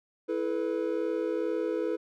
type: chord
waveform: triangle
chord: E suspended fourth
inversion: none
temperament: equal with one note detuned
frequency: 329.6 / 431.7 / 493.9 Hz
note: E4 / A4 / B4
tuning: 0 / -33 / 0 cents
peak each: -30 dBFS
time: 0.28-1.97 s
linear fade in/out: 20 ms
effects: none